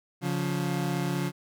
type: tone pair together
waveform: 30% pulse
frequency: 141.1 / 176.7 Hz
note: C#3 / F3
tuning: +31 / +21 cents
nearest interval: major third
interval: 390 cents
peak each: -27 / -27 dBFS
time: 0.21-1.32 s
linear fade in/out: 50 ms
effects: none